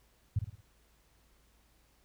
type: tone with echo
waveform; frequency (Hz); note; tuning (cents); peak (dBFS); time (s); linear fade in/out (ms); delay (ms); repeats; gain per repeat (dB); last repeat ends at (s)
sine; 102.5; G#2; -22; -25; 0.36-0.39; 5; 55; 4; -7; 0.61
effects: added 55 Hz sine -68 dBFS peak until 2.04 s + pink hiss -69 dBFS RMS until 2.04 s